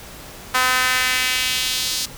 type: tone with high-pass filter sweep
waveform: sawtooth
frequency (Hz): 254.9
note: C4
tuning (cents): -45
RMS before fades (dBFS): -20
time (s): 0.54-2.06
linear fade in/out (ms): 10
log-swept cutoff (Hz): 1200 to 4700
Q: 1.6
effects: pink hiss -38 dBFS RMS until 2.17 s